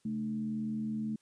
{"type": "tone with frequency modulation", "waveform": "sine", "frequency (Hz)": 218, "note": "A3", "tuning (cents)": -16, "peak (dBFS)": -32, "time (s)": [0.05, 1.16], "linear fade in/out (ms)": 5, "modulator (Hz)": 81.3, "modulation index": 0.49, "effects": ["white hiss -72 dBFS RMS until 1.21 s", "resampled to 22050 Hz"]}